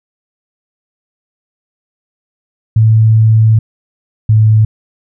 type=tone pair in turn; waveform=sine; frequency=110.6 / 108.89 Hz; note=A2 / A2; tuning=+9 / -18 cents; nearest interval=unison; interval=27 cents; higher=first; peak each=-4 dBFS; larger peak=neither; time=2.76-3.59 / 4.29-4.65 s; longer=first; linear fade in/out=5 ms; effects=none